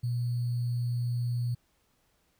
sine tone with sample-and-hold, 120.9 Hz, B2, 36 cents flat, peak -27 dBFS, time 0.03-1.55 s, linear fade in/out 10 ms, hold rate 4410 Hz, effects pink hiss -71 dBFS RMS until 2.39 s

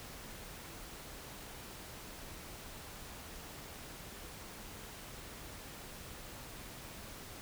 silence, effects pink hiss -49 dBFS RMS until 7.41 s

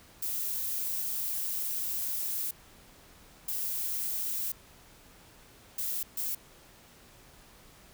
violet noise bursts at uneven times, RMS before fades -33 dBFS, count 4, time 0.22-2.51 / 3.48-4.52 / 5.78-6.03 / 6.17-6.35 s, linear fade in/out 5 ms, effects pink hiss -56 dBFS RMS until 7.93 s

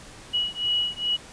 sine beating tone pair, 2920 / 2922.4 Hz, F#7 / F#7, -24 / -22 cents, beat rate 2.4 Hz, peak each -26 dBFS, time 0.33-1.17 s, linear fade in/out 20 ms, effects pink hiss -45 dBFS RMS until 1.32 s + resampled to 22050 Hz

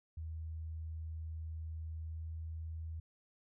sine tone with pitch glide, 80 to 80.6 Hz, D#2 to E2, +49 to -38 cents, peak -40 dBFS, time 0.17-3 s, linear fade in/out 5 ms, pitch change +13 cents, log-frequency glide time 2.05-2.25 s, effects none

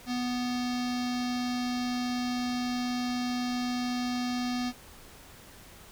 square tone with low-pass filter, 246.9 Hz, B3, in tune, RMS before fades -31 dBFS, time 0.06-4.73 s, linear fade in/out 50 ms, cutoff 5000 Hz, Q 2.7, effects pink hiss -51 dBFS RMS until 5.91 s

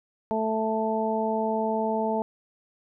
harmonic tone, 220.1 Hz, A3, 1 cent sharp, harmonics 1 / 2 / 3 / 4, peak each -29 / -29 / -29 / -29 dBFS, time 0.31-2.22 s, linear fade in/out 0 ms, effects none

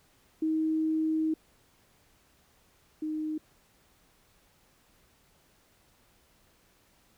sine tone pair in turn, 315.9 / 309.8 Hz, D#4 / D#4, +26 / -7 cents, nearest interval unison, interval 33 cents, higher first, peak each -25 / -30 dBFS, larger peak first, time 0.42-1.34 / 3.02-3.38 s, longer first, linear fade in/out 5 ms, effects pink hiss -65 dBFS RMS until 7.17 s

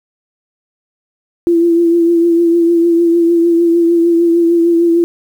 sine tone with vibrato, 338.6 Hz, E4, 46 cents sharp, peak -7 dBFS, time 1.47-5.04 s, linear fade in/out 0 ms, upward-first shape triangle, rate 6.6 Hz, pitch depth 36 cents each way, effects 7-bit

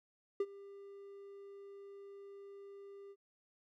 triangle tone with ADSR envelope, 398.3 Hz, G4, 28 cents sharp, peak -27 dBFS, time 0.4-3.16 s, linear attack 4 ms, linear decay 48 ms, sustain -21 dB, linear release 52 ms, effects none

